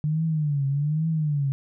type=tone with vibrato; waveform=sine; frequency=149.2 Hz; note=D3; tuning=28 cents sharp; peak=-21 dBFS; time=0.04-1.52 s; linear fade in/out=0 ms; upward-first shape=triangle; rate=1.2 Hz; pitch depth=160 cents each way; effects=none